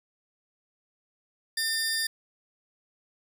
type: tone pair together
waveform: sawtooth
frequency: 1800 / 4805 Hz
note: A6 / D8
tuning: +39 / +39 cents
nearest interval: octave + perfect fourth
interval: 1700 cents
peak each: -26 dBFS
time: 1.57-2.07 s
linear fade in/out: 5 ms
effects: none